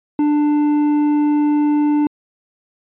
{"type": "tone with hard clipping", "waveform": "triangle", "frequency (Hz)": 296, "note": "D4", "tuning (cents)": 14, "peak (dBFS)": -14, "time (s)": [0.19, 2.07], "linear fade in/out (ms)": 2, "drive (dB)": 9, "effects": ["resampled to 8000 Hz"]}